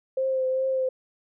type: tone with vibrato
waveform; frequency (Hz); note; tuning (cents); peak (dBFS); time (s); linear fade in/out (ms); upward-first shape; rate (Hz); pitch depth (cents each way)
sine; 523.3; C5; 0; -22; 0.17-0.89; 5; triangle; 2.5; 24
effects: none